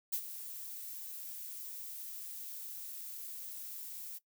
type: noise with ADSR envelope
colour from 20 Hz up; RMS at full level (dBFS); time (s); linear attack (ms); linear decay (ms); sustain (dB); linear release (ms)
violet; -33; 0.12-4.19; 14; 68; -12; 21
effects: noise-tail reverb RT60 0.1 s tail -18 dB re dry